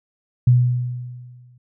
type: tone with exponential decay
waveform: sine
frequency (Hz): 123.47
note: B2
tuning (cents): 0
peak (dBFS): -8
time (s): 0.47-1.58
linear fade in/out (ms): 5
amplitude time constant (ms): 240
effects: none